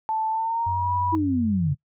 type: tone with pitch glide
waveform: sine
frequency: 880 to 976.4 Hz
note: A5 to B5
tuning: 0 to -20 cents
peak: -22 dBFS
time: 0.09-1.15 s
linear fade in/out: 0 ms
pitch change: +180 cents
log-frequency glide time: 0.3-0.93 s
type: tone with vibrato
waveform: sine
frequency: 92.5 Hz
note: F#2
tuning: in tune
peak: -28 dBFS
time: 0.66-1.74 s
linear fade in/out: 10 ms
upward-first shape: triangle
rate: 11 Hz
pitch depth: 21 cents each way
type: linear sweep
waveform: sine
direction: down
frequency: 329.6 to 130.81 Hz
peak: -20 dBFS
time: 1.12-1.75 s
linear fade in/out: 20 ms
effects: noise-tail reverb RT60 0.1 s tail -21 dB re dry